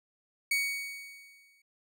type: tone with exponential decay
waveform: 40% pulse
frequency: 2240 Hz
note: C#7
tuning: 18 cents sharp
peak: -24 dBFS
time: 0.51-1.62 s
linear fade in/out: 5 ms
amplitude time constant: 240 ms
effects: none